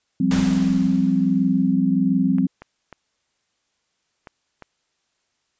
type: chord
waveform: sine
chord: F suspended second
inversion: none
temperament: equal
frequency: 174.61 / 196 / 261.6 Hz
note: F3 / G3 / C4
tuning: 0 / 0 / 0 cents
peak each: -22 / -20 / -19 dBFS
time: 0.2-2.47 s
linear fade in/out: 5 ms
type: noise with exponential decay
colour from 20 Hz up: pink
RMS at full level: -26 dBFS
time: 0.31-1.74 s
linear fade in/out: 1 ms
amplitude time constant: 310 ms
type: clicks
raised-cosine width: 0.5 ms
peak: -23 dBFS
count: 5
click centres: 2.384 / 2.62 / 2.927 / 4.272 / 4.623 s
effects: white hiss -71 dBFS RMS until 5.59 s + resampled to 16000 Hz